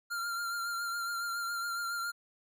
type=tone with vibrato; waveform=square; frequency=1389 Hz; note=F6; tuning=10 cents flat; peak=-34 dBFS; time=0.1-2.12 s; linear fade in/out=20 ms; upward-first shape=triangle; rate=7.2 Hz; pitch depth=34 cents each way; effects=none